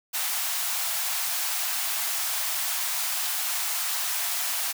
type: high-pass noise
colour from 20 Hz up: white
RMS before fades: -28 dBFS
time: 0.13-4.73 s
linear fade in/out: 20 ms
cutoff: 640 Hz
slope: 96 dB/octave
effects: none